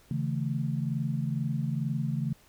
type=chord; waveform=sine; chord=A major; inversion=first; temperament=equal with one note detuned; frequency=138.59 / 160.77 / 220 Hz; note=C#3 / E3 / A3; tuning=0 / -43 / 0 cents; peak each=-30 / -32 / -34 dBFS; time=0.11-2.33 s; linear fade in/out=2 ms; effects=pink hiss -60 dBFS RMS until 2.48 s